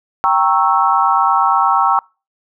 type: chord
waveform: sine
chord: G diminished seventh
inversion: none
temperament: equal with one note detuned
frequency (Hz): 784 / 932.3 / 1101.1 / 1318.5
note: G5 / Bb5 / Db6 / Fb6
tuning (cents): 0 / 0 / -12 / 0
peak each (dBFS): -16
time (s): 0.24-1.99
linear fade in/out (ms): 0
effects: noise-tail reverb RT60 0.3 s tail -26 dB re dry